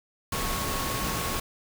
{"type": "tone in noise", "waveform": "sine", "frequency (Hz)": 1100, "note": "C#6", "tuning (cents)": -14, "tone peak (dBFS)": -35, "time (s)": [0.32, 1.4], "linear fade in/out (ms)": 5, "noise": "pink", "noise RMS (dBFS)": -30, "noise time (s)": [0.32, 1.4], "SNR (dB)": -8, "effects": []}